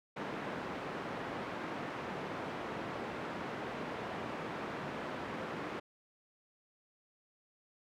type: band-pass noise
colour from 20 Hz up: pink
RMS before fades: -41 dBFS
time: 0.16-5.8 s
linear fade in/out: 10 ms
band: 200 to 1800 Hz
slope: 12 dB/octave
effects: none